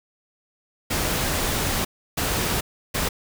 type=noise bursts at uneven times; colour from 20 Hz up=pink; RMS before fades=-24 dBFS; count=3; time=0.9-1.85 / 2.17-2.61 / 2.94-3.09 s; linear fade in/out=10 ms; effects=none